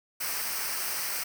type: noise with comb filter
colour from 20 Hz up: white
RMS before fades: -32 dBFS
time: 0.2-1.24 s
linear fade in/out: 10 ms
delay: 0.28 ms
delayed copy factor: -0.65
effects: none

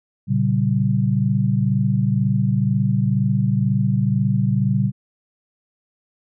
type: chord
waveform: sine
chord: G diminished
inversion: first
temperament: equal with one note detuned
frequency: 116.54 / 138.59 / 193.08 Hz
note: Bb2 / Db3 / G3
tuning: 0 / 0 / -26 cents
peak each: -20 dBFS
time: 0.27-4.92 s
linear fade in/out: 50 ms
effects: none

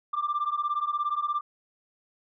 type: beating tone pair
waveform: sine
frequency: 1174.7 / 1191.7 Hz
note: D6 / D6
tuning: 0 / +25 cents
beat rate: 17 Hz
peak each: -28 / -27 dBFS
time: 0.13-1.41 s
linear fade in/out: 10 ms
effects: tanh soft clip ceiling -21 dBFS

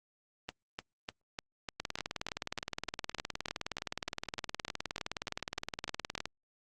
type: two click trains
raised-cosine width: 0.2 ms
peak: -18 / -20 dBFS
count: 87 / 20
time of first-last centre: 1.8-6.256 / 0.49-6.179 s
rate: 19.3 / 3.34 Hz
effects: Opus 32 kbps

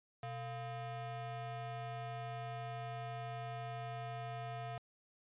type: ring-modulated tone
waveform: square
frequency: 286 Hz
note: D4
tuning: 46 cents flat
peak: -39 dBFS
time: 0.23-4.78 s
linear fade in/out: 2 ms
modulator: 411 Hz
effects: resampled to 8000 Hz

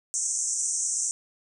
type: band-pass noise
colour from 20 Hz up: pink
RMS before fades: -28 dBFS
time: 0.14-1.11 s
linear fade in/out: 0 ms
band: 5900 to 8800 Hz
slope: 96 dB/octave
effects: none

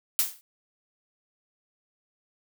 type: noise with exponential decay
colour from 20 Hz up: blue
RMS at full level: -20 dBFS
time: 0.19-0.41 s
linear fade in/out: 0 ms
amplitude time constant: 46 ms
effects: none

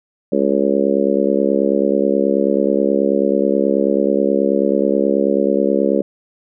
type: harmonic tone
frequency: 69.3 Hz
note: C#2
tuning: in tune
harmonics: 3 / 4 / 5 / 6 / 7 / 8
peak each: -20 / -20 / -20 / -20 / -20 / -20 dBFS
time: 0.32-6.02 s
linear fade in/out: 5 ms
effects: none

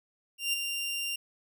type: tone with ADSR envelope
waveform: sawtooth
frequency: 2784 Hz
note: F7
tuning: 6 cents flat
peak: -22 dBFS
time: 0.38-1.16 s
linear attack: 150 ms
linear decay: 16 ms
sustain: -6 dB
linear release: 6 ms
effects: none

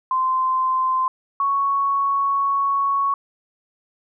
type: tone pair in turn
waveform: sine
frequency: 1038 / 1110.3 Hz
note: C6 / C#6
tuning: -14 / +2 cents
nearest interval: minor second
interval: 116 cents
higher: second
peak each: -17 dBFS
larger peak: neither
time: 0.11-1.08 / 1.4-3.14 s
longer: second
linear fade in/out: 2 ms
effects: none

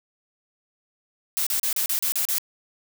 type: noise bursts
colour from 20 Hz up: blue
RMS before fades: -24 dBFS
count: 8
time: 1.37-2.383 s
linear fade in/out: 0 ms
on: 96 ms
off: 35 ms
effects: none

